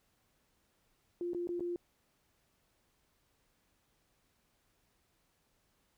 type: tone with dropouts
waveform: sine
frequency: 349.2 Hz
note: F4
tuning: in tune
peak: -34 dBFS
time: 1.21-1.76 s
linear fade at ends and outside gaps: 1 ms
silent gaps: 1.334-1.347 / 1.472-1.49 / 1.596-1.606 s
effects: pink hiss -75 dBFS RMS until 5.97 s